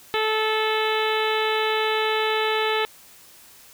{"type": "harmonic tone", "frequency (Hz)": 435.9, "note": "A4", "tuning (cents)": -16, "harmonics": [1, 2, 3, 4, 5, 6, 7, 8, 9], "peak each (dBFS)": [-24, -27, -29, -30, -31, -32, -32, -33, -34], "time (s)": [0.14, 2.85], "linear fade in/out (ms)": 0, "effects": ["white hiss -49 dBFS RMS until 3.73 s"]}